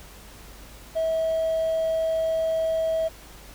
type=tone with hard clipping; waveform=triangle; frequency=647 Hz; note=E5; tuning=32 cents flat; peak=-22 dBFS; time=0.95-3.09 s; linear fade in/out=20 ms; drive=4 dB; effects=added 50 Hz sine -47 dBFS peak until 3.54 s + pink hiss -47 dBFS RMS until 3.54 s